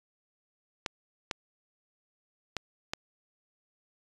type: clicks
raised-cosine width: 0.2 ms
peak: -14 dBFS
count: 4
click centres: 0.862 / 1.312 / 2.567 / 2.935 s
effects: resampled to 24000 Hz